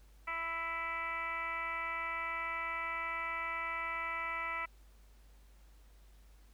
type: tone with frequency modulation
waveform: sine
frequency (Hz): 1653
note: G#6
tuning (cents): -9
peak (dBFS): -35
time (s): 0.27-4.66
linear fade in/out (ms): 10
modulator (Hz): 330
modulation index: 2.3
effects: added 50 Hz sine -57 dBFS peak until 6.53 s + pink hiss -69 dBFS RMS until 6.53 s